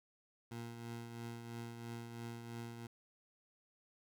20% pulse tone with tremolo, 117.1 Hz, A#2, 8 cents sharp, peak -38 dBFS, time 0.51-2.87 s, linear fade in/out 5 ms, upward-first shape triangle, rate 3 Hz, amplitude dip 50%, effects none

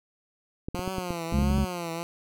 clicks, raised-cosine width 3 ms, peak -19 dBFS, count 11, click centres 0.685 / 0.746 / 0.793 / 0.877 / 0.983 / 1.106 / 1.325 / 1.388 / 1.423 / 1.506 / 1.583 s
10% pulse tone with vibrato, 176.4 Hz, F3, 18 cents sharp, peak -23 dBFS, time 0.75-2.03 s, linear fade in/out 0 ms, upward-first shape triangle, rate 1.5 Hz, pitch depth 130 cents each way
harmonic tone, 69.8 Hz, C#2, 13 cents sharp, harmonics 1 / 2 / 3, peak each -25 / -29 / -25 dBFS, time 1.33-1.65 s, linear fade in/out 10 ms
effects none

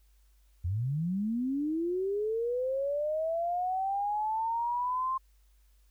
sine linear sweep, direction up, 81 to 1060 Hz, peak -28 dBFS, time 0.64-5.18 s, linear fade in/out 10 ms, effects added 50 Hz sine -60 dBFS peak until 5.9 s + white hiss -73 dBFS RMS until 5.9 s

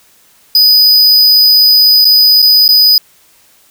square tone with dropouts, 4978 Hz, D#8, in tune, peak -4 dBFS, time 0.55-2.98 s, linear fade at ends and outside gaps 2 ms, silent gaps 2.046-2.052 / 2.42-2.425 / 2.68-2.689 s, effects white hiss -47 dBFS RMS until 3.7 s

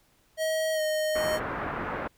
square tone with pitch glide, 635 to 619.4 Hz, D#5 to D#5, +35 to -8 cents, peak -26 dBFS, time 0.37-1.4 s, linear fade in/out 50 ms, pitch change -43 cents, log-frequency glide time 0.73-0.81 s
white low-pass noise, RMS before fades -33 dBFS, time 1.15-2.08 s, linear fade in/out 10 ms, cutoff 1600 Hz, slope 24 dB/octave
effects pink hiss -65 dBFS RMS until 2.17 s

